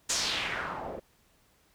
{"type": "noise with low-pass filter sweep", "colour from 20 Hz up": "white", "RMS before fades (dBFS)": -33, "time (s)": [0.09, 1], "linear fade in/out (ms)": 10, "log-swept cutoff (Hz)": [7400, 470], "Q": 2.4, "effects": ["pink hiss -66 dBFS RMS until 1.74 s"]}